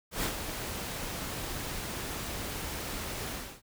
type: noise with ADSR envelope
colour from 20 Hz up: pink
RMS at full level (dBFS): -30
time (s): 0.11-3.62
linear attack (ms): 120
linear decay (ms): 98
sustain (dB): -7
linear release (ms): 300
effects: none

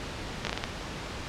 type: slowing click train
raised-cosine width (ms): 0.2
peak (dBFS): -11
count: 6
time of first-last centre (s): 0.45-0.639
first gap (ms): 19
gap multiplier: 1.35
effects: pink hiss -37 dBFS RMS until 1.28 s + low-pass 5000 Hz 12 dB/octave

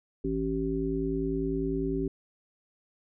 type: harmonic tone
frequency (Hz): 55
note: A1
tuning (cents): 0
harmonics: 1 / 3 / 5 / 7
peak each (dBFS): -35 / -35 / -31 / -31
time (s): 0.24-2.08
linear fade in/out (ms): 5
effects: none

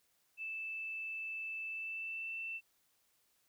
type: tone with pitch glide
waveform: sine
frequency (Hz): 2637 to 2672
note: E7 to E7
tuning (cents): 0 to +23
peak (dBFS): -39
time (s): 0.37-2.61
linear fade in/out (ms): 50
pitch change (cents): +23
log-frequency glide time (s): 1.67-2.37
effects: white hiss -75 dBFS RMS until 3.48 s

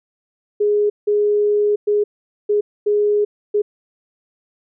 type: tone bursts at uneven times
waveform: sine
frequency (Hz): 415.3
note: G#4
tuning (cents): 0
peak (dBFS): -13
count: 6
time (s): 0.6-0.9 / 1.07-1.76 / 1.87-2.04 / 2.49-2.61 / 2.86-3.25 / 3.54-3.62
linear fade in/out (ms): 10
effects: none

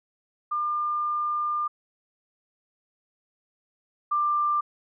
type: tone pair in turn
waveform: sine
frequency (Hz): 1200 / 1187.6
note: D6 / D6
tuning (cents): +37 / +19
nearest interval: unison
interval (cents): 18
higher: first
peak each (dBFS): -24 / -21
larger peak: second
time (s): 0.51-1.68 / 4.11-4.61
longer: first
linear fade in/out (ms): 10
effects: none

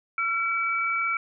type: tone pair together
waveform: sine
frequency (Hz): 1359 / 2293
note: F6 / D7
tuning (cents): -48 / -42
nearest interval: major sixth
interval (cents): 906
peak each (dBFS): -26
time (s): 0.18-1.17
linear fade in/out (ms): 2
effects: none

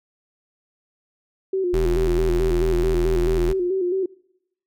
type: tone with vibrato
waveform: sine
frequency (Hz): 368.5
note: F#4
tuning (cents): -7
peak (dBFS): -19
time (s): 1.53-4.06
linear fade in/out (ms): 5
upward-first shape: square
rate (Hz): 4.6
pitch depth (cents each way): 63
type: tone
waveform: square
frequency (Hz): 41.2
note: E1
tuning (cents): 0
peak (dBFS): -21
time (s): 1.73-3.53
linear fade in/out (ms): 10
effects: noise-tail reverb RT60 0.8 s tail -24 dB re dry

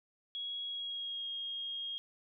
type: tone with pitch glide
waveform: sine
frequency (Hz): 3322 to 3254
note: G#7 to G#7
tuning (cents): 0 to -36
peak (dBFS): -37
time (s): 0.35-1.98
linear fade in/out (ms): 0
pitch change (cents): -36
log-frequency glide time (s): 0.64-1.29
effects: none

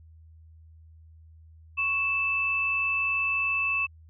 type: tone pair together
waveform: sine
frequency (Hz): 1108.7 / 2637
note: C#6 / E7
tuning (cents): 0 / 0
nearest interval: octave + minor third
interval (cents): 1500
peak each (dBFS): -34 / -24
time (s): 1.77-3.87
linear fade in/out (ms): 20
effects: added 80 Hz sine -49 dBFS peak until 4.09 s

